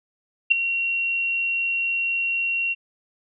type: tone with ADSR envelope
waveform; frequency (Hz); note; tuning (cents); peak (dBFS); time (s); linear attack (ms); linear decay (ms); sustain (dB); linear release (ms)
sine; 2742; F7; -32; -9; 0.5-2.75; 18; 6; -12; 31
effects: none